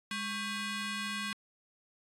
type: ring-modulated tone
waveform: 15% pulse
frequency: 896 Hz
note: A5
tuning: 31 cents sharp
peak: -25 dBFS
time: 0.11-1.33 s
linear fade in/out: 2 ms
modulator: 690 Hz
effects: low-pass 9000 Hz 12 dB/octave + AAC 64 kbps